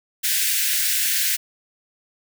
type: high-pass noise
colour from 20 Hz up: white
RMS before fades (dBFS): -21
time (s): 0.23-1.37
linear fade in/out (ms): 20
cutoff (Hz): 1500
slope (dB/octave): 96
effects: none